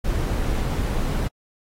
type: noise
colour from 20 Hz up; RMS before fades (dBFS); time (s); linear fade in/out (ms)
brown; -23; 0.04-1.28; 10
effects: AAC 48 kbps